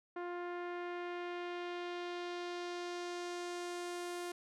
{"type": "tone with low-pass filter sweep", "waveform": "sawtooth", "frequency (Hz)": 351.6, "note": "F4", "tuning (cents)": 12, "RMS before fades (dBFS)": -42, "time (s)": [0.16, 4.32], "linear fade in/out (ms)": 5, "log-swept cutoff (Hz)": [1500, 11000], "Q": 1.2, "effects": []}